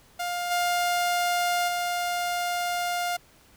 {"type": "tone with level steps", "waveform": "sawtooth", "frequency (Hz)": 705, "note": "F5", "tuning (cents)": 16, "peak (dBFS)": [-24, -19, -22], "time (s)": [0.19, 3.17], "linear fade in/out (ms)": 10, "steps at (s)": [0.5, 1.67], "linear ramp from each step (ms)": 20, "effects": ["pink hiss -57 dBFS RMS until 3.56 s"]}